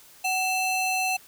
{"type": "ring-modulated tone", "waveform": "square", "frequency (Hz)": 1706, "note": "G#6", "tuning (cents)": 46, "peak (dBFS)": -21, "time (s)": [0.24, 1.17], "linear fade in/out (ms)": 10, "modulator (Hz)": 953, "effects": ["white hiss -52 dBFS RMS until 1.27 s"]}